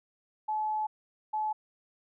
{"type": "tone bursts at uneven times", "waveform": "sine", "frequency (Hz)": 859, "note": "A5", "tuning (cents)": -42, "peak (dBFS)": -28, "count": 2, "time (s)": [[0.48, 0.87], [1.33, 1.53]], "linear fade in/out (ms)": 10, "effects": []}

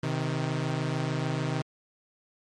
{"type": "tone pair together", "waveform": "sawtooth", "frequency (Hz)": [130, 156.72], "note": ["C3", "D#3"], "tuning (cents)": [-11, 13], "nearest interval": "minor third", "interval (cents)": 324, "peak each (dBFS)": -26, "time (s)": [0.03, 1.62], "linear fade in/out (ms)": 5, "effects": ["low-pass 6000 Hz 12 dB/octave", "MP3 64 kbps"]}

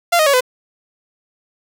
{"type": "tone with pitch steps", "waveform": "sawtooth", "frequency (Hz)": [690, 621.9, 560.5, 505.1], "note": ["F5", "D#5", "C#5", "B4"], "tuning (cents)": [-21, -1, 19, 39], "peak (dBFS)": -7, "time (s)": [0.12, 0.408], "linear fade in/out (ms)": 10, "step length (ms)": 72, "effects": []}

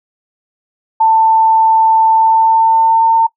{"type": "tone with pitch glide", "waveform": "sine", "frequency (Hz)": [890, 905], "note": ["A5", "A5"], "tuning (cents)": [20, 48], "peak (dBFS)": -6, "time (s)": [1, 3.27], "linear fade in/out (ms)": 10, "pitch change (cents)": 28, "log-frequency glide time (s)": [2.12, 3.14], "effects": ["noise-tail reverb RT60 0.1 s tail -22 dB re dry"]}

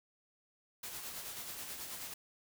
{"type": "noise with tremolo", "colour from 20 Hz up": "white", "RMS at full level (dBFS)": -43, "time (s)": [0.83, 2.14], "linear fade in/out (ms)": 5, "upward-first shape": "sine", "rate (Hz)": 9.3, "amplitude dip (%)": 40, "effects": []}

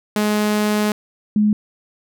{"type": "tone pair in turn", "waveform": ["sawtooth", "sine"], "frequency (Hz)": [210.5, 210.5], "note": ["G#3", "G#3"], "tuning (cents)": [24, 24], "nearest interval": "unison", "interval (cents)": 0, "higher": "neither", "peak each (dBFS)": -12, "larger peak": "neither", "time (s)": [[0.16, 0.92], [1.36, 1.53]], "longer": "first", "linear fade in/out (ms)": 2, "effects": []}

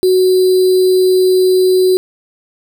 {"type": "tone with sample-and-hold", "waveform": "sine", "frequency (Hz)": 370.5, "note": "F#4", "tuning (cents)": 2, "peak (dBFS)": -7, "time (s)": [0.03, 1.97], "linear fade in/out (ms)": 0, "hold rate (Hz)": 4410, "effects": []}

